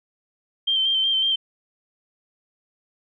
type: tone with vibrato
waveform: sine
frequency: 3136 Hz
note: G7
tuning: in tune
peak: -18 dBFS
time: 0.67-1.36 s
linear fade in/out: 10 ms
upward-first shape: square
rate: 5.4 Hz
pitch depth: 23 cents each way
effects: none